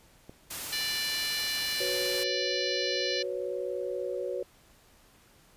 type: click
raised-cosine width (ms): 2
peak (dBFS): -31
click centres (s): 0.295
type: noise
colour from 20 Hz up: white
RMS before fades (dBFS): -37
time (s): 0.5-2.24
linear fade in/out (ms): 10
type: harmonic tone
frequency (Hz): 587.3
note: D5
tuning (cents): 0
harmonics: 3 / 4 / 5 / 6 / 7 / 8 / 9 / 10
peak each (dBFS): -38 / -39 / -37 / -43 / -33 / -42 / -41 / -45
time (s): 0.72-3.23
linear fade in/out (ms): 10
type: chord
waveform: sine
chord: F# suspended fourth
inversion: none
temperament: equal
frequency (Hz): 370 / 493.9 / 554.4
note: F#4 / B4 / C#5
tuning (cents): 0 / 0 / 0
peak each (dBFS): -35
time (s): 1.8-4.43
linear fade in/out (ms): 5
effects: pink hiss -60 dBFS RMS until 5.56 s + resampled to 32000 Hz